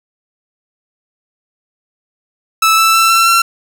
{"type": "tone with pitch steps", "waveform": "sawtooth", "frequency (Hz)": [1311, 1322.4, 1333.9, 1345.5, 1357.2], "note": ["E6", "E6", "E6", "E6", "F6"], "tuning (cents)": [-10, 5, 20, 35, -50], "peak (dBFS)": -4, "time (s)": [2.62, 3.42], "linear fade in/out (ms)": 5, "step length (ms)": 160, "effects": []}